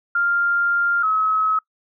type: tone pair in turn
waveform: sine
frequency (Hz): 1396.9 / 1283.5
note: F6 / E6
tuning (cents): 0 / -47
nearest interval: minor second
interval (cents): 147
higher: first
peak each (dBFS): -16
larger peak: neither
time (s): 0.15-1.03 / 1.03-1.59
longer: first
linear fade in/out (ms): 5
effects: noise-tail reverb RT60 0.1 s tail -24 dB re dry